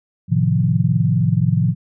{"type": "chord", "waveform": "sine", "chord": "F dominant seventh", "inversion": "first", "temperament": "equal", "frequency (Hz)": [110, 130.81, 155.56, 174.61], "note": ["A2", "C3", "Eb3", "F3"], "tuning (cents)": [0, 0, 0, 0], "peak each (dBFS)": -19, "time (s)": [0.28, 1.75], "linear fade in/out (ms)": 50, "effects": []}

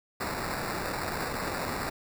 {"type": "noise with sample-and-hold", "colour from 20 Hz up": "violet", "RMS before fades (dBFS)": -33, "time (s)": [0.2, 1.9], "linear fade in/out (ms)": 10, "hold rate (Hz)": 3150, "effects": []}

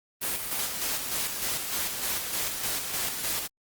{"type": "noise with tremolo", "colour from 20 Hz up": "white", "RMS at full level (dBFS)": -29, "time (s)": [0.21, 3.48], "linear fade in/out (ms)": 20, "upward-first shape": "square", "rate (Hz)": 3.3, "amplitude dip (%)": 40, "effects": ["Opus 32 kbps"]}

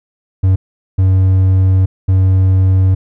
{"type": "tone bursts at uneven times", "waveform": "triangle", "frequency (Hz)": 94.3, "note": "F#2", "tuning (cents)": 33, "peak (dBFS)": -5, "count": 3, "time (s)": [[0.43, 0.56], [0.98, 1.86], [2.08, 2.95]], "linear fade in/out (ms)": 10, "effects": []}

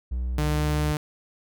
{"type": "tone with pitch glide", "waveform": "triangle", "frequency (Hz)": [61.74, 70.51], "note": ["B1", "C#2"], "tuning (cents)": [0, 30], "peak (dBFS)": -23, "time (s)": [0.11, 0.93], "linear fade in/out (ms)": 10, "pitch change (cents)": 230, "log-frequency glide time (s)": [0.41, 0.65]}
{"type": "tone", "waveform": "sawtooth", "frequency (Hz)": 150.5, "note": "D3", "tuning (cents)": 43, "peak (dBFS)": -20, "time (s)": [0.38, 0.97], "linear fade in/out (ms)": 2}
{"effects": []}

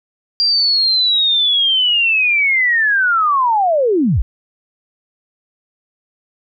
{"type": "linear sweep", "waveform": "sine", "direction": "down", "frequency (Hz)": [4775, 36.26], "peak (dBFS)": -11, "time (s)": [0.4, 4.22], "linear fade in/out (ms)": 0, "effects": []}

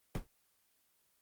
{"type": "noise with exponential decay", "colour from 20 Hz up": "brown", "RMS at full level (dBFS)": -29, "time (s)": [0.15, 0.27], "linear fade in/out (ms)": 0, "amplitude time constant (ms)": 25, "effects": ["white hiss -74 dBFS RMS until 1.21 s", "Opus 24 kbps"]}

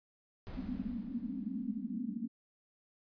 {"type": "noise with exponential decay", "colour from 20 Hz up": "brown", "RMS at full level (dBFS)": -41, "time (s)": [0.47, 2.27], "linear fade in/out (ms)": 0, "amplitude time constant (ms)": 390}
{"type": "band-pass noise", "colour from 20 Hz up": "white", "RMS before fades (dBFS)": -39, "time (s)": [0.56, 2.28], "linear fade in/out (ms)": 20, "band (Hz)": [190, 270], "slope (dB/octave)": 96}
{"effects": ["resampled to 11025 Hz"]}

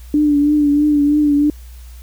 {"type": "tone with vibrato", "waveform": "sine", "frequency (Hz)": 293.7, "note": "D4", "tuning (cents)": 0, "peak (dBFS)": -10, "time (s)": [0.14, 1.5], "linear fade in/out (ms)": 2, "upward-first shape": "triangle", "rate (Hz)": 3.1, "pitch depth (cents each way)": 47, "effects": ["added 60 Hz sine -33 dBFS peak until 2.02 s", "white hiss -48 dBFS RMS until 2.02 s"]}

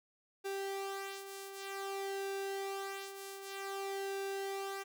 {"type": "tone with flanger", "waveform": "sawtooth", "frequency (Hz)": 392, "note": "G4", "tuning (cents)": 0, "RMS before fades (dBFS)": -41, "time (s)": [0.44, 4.84], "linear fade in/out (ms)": 20, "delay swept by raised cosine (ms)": [1.6, 2.6], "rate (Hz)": 0.53, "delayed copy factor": -0.55, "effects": []}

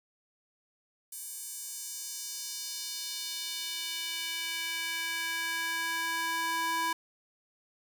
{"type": "tone with high-pass filter sweep", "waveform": "square", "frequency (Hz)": 329.9, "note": "E4", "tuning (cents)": 1, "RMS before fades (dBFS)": -35, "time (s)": [1.12, 6.93], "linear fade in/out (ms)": 5, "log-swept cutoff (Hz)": [9200, 970], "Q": 1.6, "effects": []}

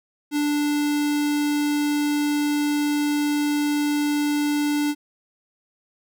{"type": "tone with notch filter", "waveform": "square", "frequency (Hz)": 293.7, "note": "D4", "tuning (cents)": 0, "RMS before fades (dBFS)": -22, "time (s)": [0.31, 4.95], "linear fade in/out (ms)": 50, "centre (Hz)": 1100, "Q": 1.6, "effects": []}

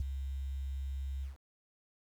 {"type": "tone with ADSR envelope", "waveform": "sine", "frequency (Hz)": 67.7, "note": "C#2", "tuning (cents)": -40, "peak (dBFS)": -28, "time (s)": [0, 1.37], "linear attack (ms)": 4, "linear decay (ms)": 20, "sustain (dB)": -7, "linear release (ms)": 140, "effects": ["10-bit"]}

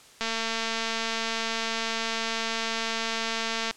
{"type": "click train", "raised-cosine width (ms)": 0.2, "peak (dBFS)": -12, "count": 792, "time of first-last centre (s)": [0.21, 3.71], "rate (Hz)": 226, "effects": ["white hiss -52 dBFS RMS until 3.76 s", "low-pass 8000 Hz 12 dB/octave"]}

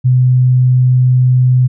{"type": "tone", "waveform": "sine", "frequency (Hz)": 126.8, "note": "B2", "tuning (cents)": 46, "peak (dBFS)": -6, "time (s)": [0.04, 1.68], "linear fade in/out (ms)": 20, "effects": []}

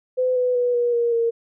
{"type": "tone with pitch steps", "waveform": "sine", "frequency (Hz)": [508, 498.7, 489.6, 480.6, 471.8, 463.2], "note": ["B4", "B4", "B4", "B4", "A#4", "A#4"], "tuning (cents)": [49, 17, -15, -47, 21, -11], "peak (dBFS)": -17, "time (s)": [0.17, 1.31], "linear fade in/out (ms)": 20, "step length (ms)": 190, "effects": []}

